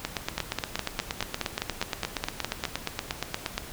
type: two click trains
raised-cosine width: 0.2 ms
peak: -10 / -10 dBFS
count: 31 / 12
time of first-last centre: 0.05-3.579 / 0.38-2.653 s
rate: 8.5 / 4.84 Hz
effects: pink hiss -42 dBFS RMS until 3.72 s